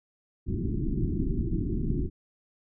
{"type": "low-pass noise", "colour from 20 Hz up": "pink", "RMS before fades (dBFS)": -28, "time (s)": [0.46, 2.1], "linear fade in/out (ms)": 50, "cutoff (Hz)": 380, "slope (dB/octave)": 96, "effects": []}